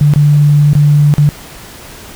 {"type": "tone with dropouts", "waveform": "sine", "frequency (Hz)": 146.83, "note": "D3", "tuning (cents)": 0, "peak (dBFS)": -4, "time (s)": [0.01, 1.29], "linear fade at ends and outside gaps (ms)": 0, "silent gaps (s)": [[0.137, 0.16], [0.732, 0.752], [1.139, 1.182]], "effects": ["pink hiss -32 dBFS RMS until 2.15 s"]}